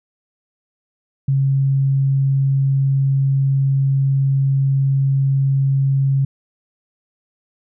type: tone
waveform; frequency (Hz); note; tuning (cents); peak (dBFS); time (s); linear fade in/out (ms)
sine; 136.4; C#3; -28; -13; 1.28-6.25; 5
effects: none